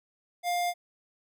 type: tone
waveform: square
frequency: 704 Hz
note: F5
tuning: 14 cents sharp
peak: -27 dBFS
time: 0.43-0.74 s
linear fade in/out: 50 ms
effects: none